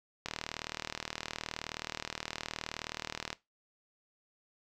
click train, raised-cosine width 0.2 ms, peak -18 dBFS, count 121, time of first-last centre 0.26-3.329 s, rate 39.1 Hz, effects noise-tail reverb RT60 0.2 s tail -18 dB re dry

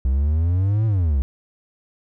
triangle exponential two-way sweep, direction up then down, 63.2 to 112.8 to 63.2 Hz, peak -14 dBFS, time 0.05-1.22 s, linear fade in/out 0 ms, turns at 0.86 s, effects none

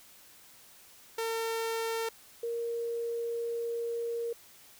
sawtooth / sine tone pair in turn, 453.5 / 467.1 Hz, A#4 / A#4, -48 / +3 cents, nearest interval minor second, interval 51 cents, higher second, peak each -27 / -31 dBFS, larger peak first, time 1.18-2.09 / 2.43-4.33 s, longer second, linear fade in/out 5 ms, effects white hiss -56 dBFS RMS until 4.79 s

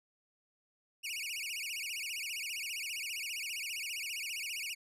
sawtooth tone with vibrato, 2531 Hz, D#7, 29 cents sharp, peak -34 dBFS, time 1.03-4.75 s, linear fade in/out 20 ms, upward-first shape sine, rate 15 Hz, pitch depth 250 cents each way, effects resampled to 32000 Hz

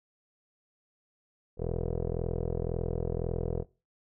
15% pulse tone with low-pass filter, 41.9 Hz, E1, 29 cents sharp, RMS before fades -32 dBFS, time 1.57-3.65 s, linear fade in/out 50 ms, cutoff 500 Hz, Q 4.8, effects noise-tail reverb RT60 0.3 s tail -20 dB re dry

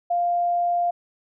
sine tone, 698.5 Hz, F5, in tune, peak -19 dBFS, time 0.1-0.91 s, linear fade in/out 10 ms, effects none

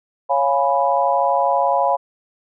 sine chord, C# dominant seventh, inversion none, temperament equal, 554.4 / 698.5 / 830.6 / 987.8 Hz, C#5 / E#5 / G#5 / B5, 0 / 0 / 0 / 0 cents, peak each -20 dBFS, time 0.29-1.97 s, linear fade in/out 20 ms, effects none

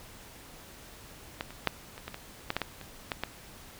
clicks, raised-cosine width 0.3 ms, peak -16 / -28 / -8 / -27 / -21 / -22 / -13 / -12 / -14 / -27 / -14 / -14 dBFS, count 12, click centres 1.409 / 1.506 / 1.673 / 1.979 / 2.08 / 2.144 / 2.504 / 2.566 / 2.617 / 2.813 / 3.118 / 3.236 s, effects pink hiss -50 dBFS RMS until 3.79 s

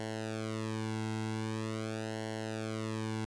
sawtooth tone with flanger, 110 Hz, A2, in tune, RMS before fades -37 dBFS, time 0-3.25 s, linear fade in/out 0 ms, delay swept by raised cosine 0.81 to 1.7 ms, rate 0.44 Hz, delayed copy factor -0.9, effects resampled to 22050 Hz

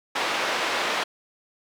pink band-pass noise, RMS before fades -26 dBFS, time 0.15-1.04 s, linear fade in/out 10 ms, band 580 to 3800 Hz, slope 12 dB/octave, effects none

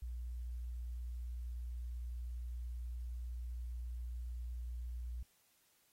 sine tone, 60.1 Hz, B1, 46 cents flat, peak -40 dBFS, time 0.02-5.23 s, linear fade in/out 5 ms, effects white hiss -73 dBFS RMS until 5.92 s + AAC 48 kbps

